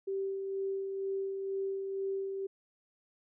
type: tone with tremolo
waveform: sine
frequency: 389.1 Hz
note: G4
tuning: 13 cents flat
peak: -31 dBFS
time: 0.07-2.47 s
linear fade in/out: 10 ms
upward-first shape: sine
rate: 2.1 Hz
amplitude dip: 35%
effects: none